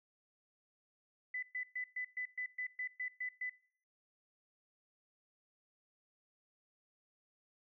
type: tone bursts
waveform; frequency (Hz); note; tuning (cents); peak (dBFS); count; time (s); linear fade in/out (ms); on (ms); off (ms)
sine; 2000; B6; +21; -37; 11; 1.34-3.497; 5; 87; 120
effects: noise-tail reverb RT60 0.6 s tail -23 dB re dry